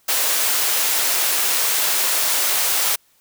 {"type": "high-pass noise", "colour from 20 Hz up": "white", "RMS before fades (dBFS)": -19, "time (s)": [0.08, 2.96], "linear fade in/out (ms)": 10, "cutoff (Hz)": 460, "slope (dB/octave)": 12, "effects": ["white hiss -59 dBFS RMS until 3.2 s"]}